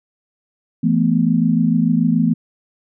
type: chord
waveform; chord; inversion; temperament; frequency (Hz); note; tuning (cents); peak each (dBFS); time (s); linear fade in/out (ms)
sine; E suspended fourth; none; equal with one note detuned; 167.5 / 220 / 246.9; E3 / A3 / B3; +28 / 0 / 0; -17; 0.83-2.34; 10
effects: none